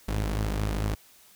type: tone pair together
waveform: sawtooth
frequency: 53.15 / 101.8 Hz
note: G#1 / G#2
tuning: +41 / -34 cents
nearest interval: major seventh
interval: 1125 cents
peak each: -23 / -29 dBFS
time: 0.08-0.95 s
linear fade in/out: 5 ms
effects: white hiss -56 dBFS RMS until 1.35 s